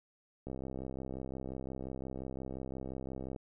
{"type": "click train", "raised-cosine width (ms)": 2, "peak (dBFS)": -28, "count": 191, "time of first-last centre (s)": [0.47, 3.362], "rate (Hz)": 65.7, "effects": []}